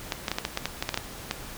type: clicks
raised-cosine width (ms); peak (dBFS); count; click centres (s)
0.2; -9; 12; 0.122 / 0.282 / 0.316 / 0.385 / 0.451 / 0.574 / 0.656 / 0.825 / 0.891 / 0.943 / 0.975 / 1.311
effects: pink hiss -41 dBFS RMS until 1.57 s